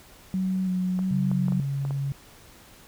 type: tone with vibrato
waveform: sine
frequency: 185.6 Hz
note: F#3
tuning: 6 cents sharp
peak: -23 dBFS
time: 0.34-1.6 s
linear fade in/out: 0 ms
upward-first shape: square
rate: 1.5 Hz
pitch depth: 19 cents each way
type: clicks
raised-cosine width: 1 ms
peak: -24 dBFS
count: 6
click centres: 0.991 / 1.315 / 1.483 / 1.522 / 1.851 / 1.908 s
type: tone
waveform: sine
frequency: 138.59 Hz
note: C#3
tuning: in tune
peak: -25 dBFS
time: 1.11-2.12 s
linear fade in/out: 0 ms
effects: pink hiss -51 dBFS RMS until 2.87 s